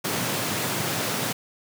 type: high-pass noise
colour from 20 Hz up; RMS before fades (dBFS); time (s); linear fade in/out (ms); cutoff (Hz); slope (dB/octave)
pink; -27; 0.04-1.33; 10; 100; 96
effects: none